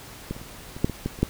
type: clicks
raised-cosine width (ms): 3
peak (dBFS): -16 / -27 / -28 / -23 / -6 / -18 / -13 / -27 / -6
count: 9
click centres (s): 0.31 / 0.365 / 0.415 / 0.765 / 0.845 / 0.897 / 1.06 / 1.189 / 1.23
effects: pink hiss -43 dBFS RMS until 1.29 s